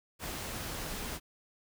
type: noise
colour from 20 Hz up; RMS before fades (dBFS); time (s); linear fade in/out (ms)
pink; -39; 0.19-1.2; 50
effects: none